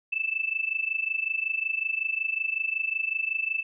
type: tone with amplitude modulation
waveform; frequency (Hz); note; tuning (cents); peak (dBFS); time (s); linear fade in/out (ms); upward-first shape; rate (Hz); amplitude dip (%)
sine; 2637; E7; 0; -22; 0.12-3.63; 10; sine; 25.4; 85
effects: none